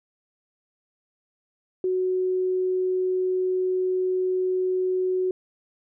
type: tone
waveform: sine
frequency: 370 Hz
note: F#4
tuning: in tune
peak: -21 dBFS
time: 1.84-5.31 s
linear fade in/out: 2 ms
effects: none